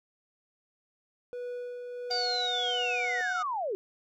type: tone with tremolo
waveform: triangle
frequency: 490 Hz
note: B4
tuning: 14 cents flat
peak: -32 dBFS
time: 1.33-3.21 s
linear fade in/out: 0 ms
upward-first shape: sine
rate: 1.5 Hz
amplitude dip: 35%
type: harmonic tone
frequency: 731 Hz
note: F#5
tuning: 21 cents flat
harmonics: 1 / 2 / 3 / 4 / 5 / 6 / 7 / 8 / 9 / 10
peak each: -34 / -38 / -47 / -52 / -47 / -54 / -52 / -51 / -56 / -57 dBFS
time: 2.1-3.43 s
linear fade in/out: 10 ms
type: linear sweep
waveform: sine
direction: down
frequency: 4742 to 362 Hz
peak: -29 dBFS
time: 2.11-3.75 s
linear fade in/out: 0 ms
effects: none